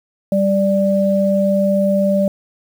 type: tone pair together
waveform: sine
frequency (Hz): 196.22 / 588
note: G3 / D5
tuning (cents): +2 / +2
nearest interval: octave + perfect fifth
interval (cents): 1900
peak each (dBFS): -15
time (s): 0.32-2.28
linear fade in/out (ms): 2
effects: 7-bit